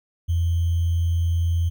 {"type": "tone with sample-and-hold", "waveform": "sine", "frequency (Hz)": 84.7, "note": "E2", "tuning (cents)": 48, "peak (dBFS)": -18, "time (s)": [0.28, 1.7], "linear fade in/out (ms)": 20, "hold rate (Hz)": 3150, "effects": []}